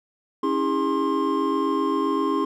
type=tone cluster; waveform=triangle; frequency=276.3 / 323.9 / 405.6 / 1060 Hz; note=C#4 / E4 / G#4 / C6; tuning=-6 / -30 / -41 / +22 cents; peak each=-24 dBFS; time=0.43-2.45 s; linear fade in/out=5 ms; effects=none